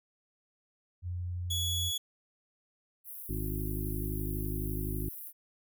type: tone with pitch glide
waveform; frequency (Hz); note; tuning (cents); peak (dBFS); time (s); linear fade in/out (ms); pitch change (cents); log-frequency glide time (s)
sine; 88.8 to 89.68; F2 to F2; +29 to +46; -33; 1.02-1.92; 50; +17; 1.71-1.81
type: tone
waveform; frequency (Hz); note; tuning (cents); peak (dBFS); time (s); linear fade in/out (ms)
sawtooth; 3380; G#7; +30; -28; 1.5-1.98; 10
type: high-pass noise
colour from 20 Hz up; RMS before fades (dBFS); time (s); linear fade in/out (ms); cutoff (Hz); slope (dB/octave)
pink; -44; 3.04-5.33; 50; 11000; 48
type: harmonic tone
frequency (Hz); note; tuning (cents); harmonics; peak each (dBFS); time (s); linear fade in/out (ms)
51.91; G#1; 0; 1 / 2 / 3 / 5 / 6 / 7; -35 / -38 / -40 / -42 / -43 / -43; 3.29-5.09; 5
effects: none